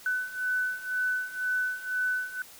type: beating tone pair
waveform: sine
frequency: 1500 / 1502 Hz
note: F#6 / F#6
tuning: +23 / +26 cents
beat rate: 2 Hz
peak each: -32 / -29 dBFS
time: 0.06-2.42 s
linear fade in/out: 2 ms
effects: white hiss -50 dBFS RMS until 2.59 s